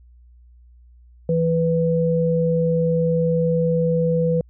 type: tone pair together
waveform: sine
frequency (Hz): 164.81 / 495.1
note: E3 / B4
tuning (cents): 0 / +4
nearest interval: octave + perfect fifth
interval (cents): 1904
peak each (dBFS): -19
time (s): 1.29-4.41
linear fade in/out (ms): 2
effects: added 60 Hz sine -46 dBFS peak until 4.49 s